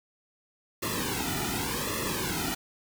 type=noise with flanger; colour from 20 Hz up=pink; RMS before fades=-31 dBFS; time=0.82-2.55 s; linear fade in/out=10 ms; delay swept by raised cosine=1.3 to 1.86 ms; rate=0.87 Hz; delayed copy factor=-0.95; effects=none

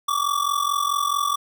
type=ring-modulated tone; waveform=square; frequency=1155 Hz; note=D6; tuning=29 cents flat; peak=-18 dBFS; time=0.08-1.36 s; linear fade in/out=5 ms; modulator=22.3 Hz; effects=none

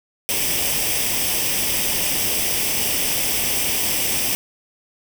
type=noise with comb filter; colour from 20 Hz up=white; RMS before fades=-21 dBFS; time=0.29-4.35 s; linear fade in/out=0 ms; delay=0.36 ms; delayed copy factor=+0.65; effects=none

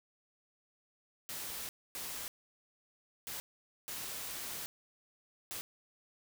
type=noise bursts at uneven times; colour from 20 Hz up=white; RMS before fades=-42 dBFS; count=5; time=1.29-1.69 / 1.95-2.28 / 3.27-3.4 / 3.88-4.66 / 5.51-5.61 s; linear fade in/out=0 ms; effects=none

